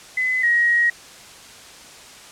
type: tone pair in turn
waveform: sine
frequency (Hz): 2020 / 1892.5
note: B6 / A#6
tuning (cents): +39 / +26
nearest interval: minor second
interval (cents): 113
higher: first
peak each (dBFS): -18 / -14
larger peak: second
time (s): 0.17-0.43 / 0.43-0.9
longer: second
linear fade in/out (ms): 5
effects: white hiss -42 dBFS RMS until 2.31 s + low-pass 8000 Hz 12 dB/octave